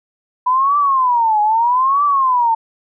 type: tone with vibrato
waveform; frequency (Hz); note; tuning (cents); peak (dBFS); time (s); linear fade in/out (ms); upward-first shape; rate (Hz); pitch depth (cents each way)
sine; 987.8; B5; 0; -11; 0.46-2.55; 10; triangle; 0.79; 300
effects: none